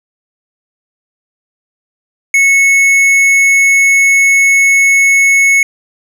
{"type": "tone with tanh clipping", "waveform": "sine", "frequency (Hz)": 2200, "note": "C#7", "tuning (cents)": -14, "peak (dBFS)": -7, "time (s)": [2.34, 5.63], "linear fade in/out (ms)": 2, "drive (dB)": 11, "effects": []}